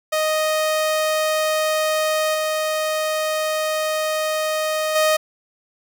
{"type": "tone with level steps", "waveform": "sawtooth", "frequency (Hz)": 622.3, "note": "D#5", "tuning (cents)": 0, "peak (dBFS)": [-14, -16, -11], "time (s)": [0.12, 5.17], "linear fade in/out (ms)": 10, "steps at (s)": [2.34, 4.95], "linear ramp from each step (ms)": 10, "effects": []}